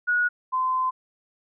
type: tone pair in turn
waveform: sine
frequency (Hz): 1456 / 1029.5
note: F#6 / C6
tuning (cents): -28 / -28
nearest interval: tritone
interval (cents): 600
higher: first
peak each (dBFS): -19 / -21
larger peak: first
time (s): 0.07-0.29 / 0.52-0.91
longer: second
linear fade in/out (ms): 20
effects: none